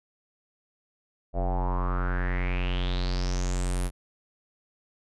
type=tone with low-pass filter sweep; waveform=square; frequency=45.12 Hz; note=F#1; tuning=43 cents flat; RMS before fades=-27 dBFS; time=1.33-3.91 s; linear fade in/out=50 ms; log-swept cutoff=640 to 11000 Hz; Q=6.2; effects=none